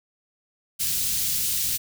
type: band-stop noise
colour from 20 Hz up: white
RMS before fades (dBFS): -25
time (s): 0.79-1.78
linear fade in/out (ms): 20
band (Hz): 160 to 3600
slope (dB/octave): 12
effects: none

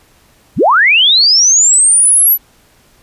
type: linear sweep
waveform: sine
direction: up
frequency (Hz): 57.3 to 12000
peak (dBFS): -5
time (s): 0.56-2.38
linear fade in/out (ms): 50
effects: pink hiss -49 dBFS RMS until 3.02 s + resampled to 32000 Hz

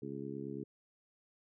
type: harmonic tone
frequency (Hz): 69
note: C#2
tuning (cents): -7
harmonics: 2 / 3 / 4 / 5 / 6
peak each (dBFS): -47 / -46 / -45 / -46 / -46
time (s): 0.02-0.64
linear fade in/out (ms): 5
effects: none

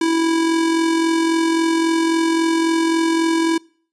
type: tone with amplitude modulation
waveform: square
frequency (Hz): 328.5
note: E4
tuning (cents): -6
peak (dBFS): -14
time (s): 0.01-3.58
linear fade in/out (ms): 5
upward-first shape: sine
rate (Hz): 43.7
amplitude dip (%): 40
effects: noise-tail reverb RT60 0.5 s tail -26 dB re dry + resampled to 22050 Hz

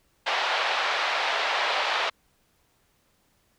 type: band-pass noise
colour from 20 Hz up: pink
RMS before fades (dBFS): -26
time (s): 0.26-2.1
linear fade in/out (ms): 10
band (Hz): 620 to 4000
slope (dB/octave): 24
effects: pink hiss -67 dBFS RMS until 3.58 s

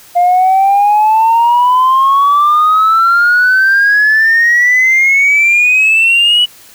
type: exponential sweep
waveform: sine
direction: up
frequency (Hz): 698.5 to 2960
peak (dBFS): -4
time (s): 0.15-6.46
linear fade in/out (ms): 20
effects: tanh soft clip ceiling -3 dBFS + white hiss -39 dBFS RMS until 6.74 s

